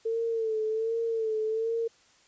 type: tone with vibrato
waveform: sine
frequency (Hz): 446.8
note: A4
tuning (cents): +27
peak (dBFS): -26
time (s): 0.05-1.88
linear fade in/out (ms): 10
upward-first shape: sine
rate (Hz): 1.3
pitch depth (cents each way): 50
effects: white hiss -61 dBFS RMS until 2.27 s + resampled to 16000 Hz